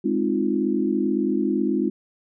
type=chord; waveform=sine; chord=F minor seventh; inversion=first; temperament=equal; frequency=207.7 / 261.6 / 311.1 / 349.2 Hz; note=Ab3 / C4 / Eb4 / F4; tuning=0 / 0 / 0 / 0 cents; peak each=-25 dBFS; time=0.04-1.9 s; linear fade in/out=10 ms; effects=none